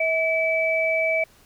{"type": "tone pair together", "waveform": "sine", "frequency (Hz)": [645.4, 2300], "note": ["E5", "D7"], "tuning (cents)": [-37, -37], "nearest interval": "octave + minor seventh", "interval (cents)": 2200, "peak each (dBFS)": -22, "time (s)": [0, 1.24], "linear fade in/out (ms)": 5, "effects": ["pink hiss -55 dBFS RMS until 1.45 s"]}